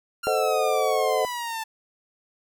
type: exponential sweep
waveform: sawtooth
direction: down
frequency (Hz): 1396.9 to 880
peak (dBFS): -25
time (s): 0.23-1.64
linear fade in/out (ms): 10
type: chord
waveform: sine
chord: A diminished seventh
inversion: none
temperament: equal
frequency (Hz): 440 / 523.3 / 622.3 / 740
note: A4 / C5 / Eb5 / Gb5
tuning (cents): 0 / 0 / 0 / 0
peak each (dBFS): -26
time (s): 0.27-1.25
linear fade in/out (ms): 0
effects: none